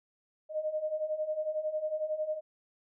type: beating tone pair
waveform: sine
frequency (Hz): 610 / 621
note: D#5 / D#5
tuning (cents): -34 / -3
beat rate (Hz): 11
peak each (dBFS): -36 / -32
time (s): 0.49-2.41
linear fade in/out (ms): 50
effects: none